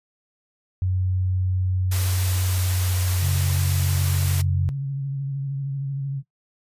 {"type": "tone with pitch glide", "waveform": "sine", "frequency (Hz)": [92.5, 90.96], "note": ["F#2", "F#2"], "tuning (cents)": [0, -29], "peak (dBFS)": -20, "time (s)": [0.82, 4.69], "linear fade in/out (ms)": 0, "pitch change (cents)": -29, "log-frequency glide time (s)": [1.97, 3.42]}
{"type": "noise", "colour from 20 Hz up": "white", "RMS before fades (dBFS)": -30, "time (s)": [1.91, 4.42], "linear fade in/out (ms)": 10}
{"type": "tone with vibrato", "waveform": "sine", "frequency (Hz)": 137.8, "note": "C#3", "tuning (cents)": -10, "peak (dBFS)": -24, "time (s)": [3.2, 6.23], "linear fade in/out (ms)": 50, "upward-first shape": "sine", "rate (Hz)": 13, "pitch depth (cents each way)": 32}
{"effects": ["noise-tail reverb RT60 0.1 s tail -17 dB re dry", "resampled to 32000 Hz"]}